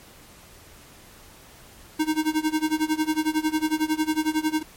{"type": "tone with tremolo", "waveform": "square", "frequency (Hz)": 311.1, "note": "D#4", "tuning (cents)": 0, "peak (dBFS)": -19, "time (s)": [1.99, 4.63], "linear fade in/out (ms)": 10, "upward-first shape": "sine", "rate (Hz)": 11, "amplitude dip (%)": 90, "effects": ["pink hiss -49 dBFS RMS until 4.76 s", "MP3 64 kbps"]}